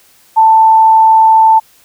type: tone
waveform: sine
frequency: 886 Hz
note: A5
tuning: 12 cents sharp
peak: -3 dBFS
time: 0.36-1.6 s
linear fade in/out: 20 ms
effects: white hiss -47 dBFS RMS until 1.84 s